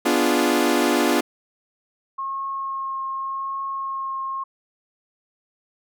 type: chord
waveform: sawtooth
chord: B diminished seventh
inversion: none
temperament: equal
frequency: 246.9 / 293.7 / 349.2 / 415.3 Hz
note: B3 / D4 / F4 / Ab4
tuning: 0 / 0 / 0 / 0 cents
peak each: -19 / -18 / -18 / -22 dBFS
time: 0.05-1.21 s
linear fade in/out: 10 ms
type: tone with vibrato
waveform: sine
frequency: 1080 Hz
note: C#6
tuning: 45 cents flat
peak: -25 dBFS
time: 2.18-4.44 s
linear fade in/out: 10 ms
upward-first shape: triangle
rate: 0.86 Hz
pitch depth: 13 cents each way
effects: none